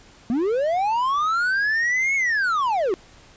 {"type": "linear two-way sweep", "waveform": "triangle", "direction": "up then down", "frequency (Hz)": [220, 2217, 339.9], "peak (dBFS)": -17, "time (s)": [0.3, 2.94], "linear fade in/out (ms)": 0, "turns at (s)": 2.15, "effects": ["pink hiss -50 dBFS RMS until 3.36 s", "resampled to 16000 Hz"]}